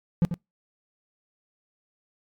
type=tone with echo; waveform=triangle; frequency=171.6 Hz; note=F3; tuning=30 cents flat; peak=-14 dBFS; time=0.22-0.25 s; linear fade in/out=0 ms; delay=91 ms; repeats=1; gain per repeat=-9 dB; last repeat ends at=0.341 s; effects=noise-tail reverb RT60 0.2 s tail -25 dB re dry + MP3 96 kbps